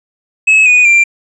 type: tone with pitch steps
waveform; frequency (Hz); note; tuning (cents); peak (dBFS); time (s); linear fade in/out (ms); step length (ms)
triangle; 2581 / 2473 / 2370; E7 / D#7 / D7; -37 / -11 / +15; -3; 0.47-1.04; 10; 190
effects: resampled to 24000 Hz